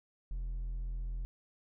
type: tone with hard clipping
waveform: sine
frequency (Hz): 42.26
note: E1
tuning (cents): +44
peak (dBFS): -36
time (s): 0.31-1.25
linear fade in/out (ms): 0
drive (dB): 3
effects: none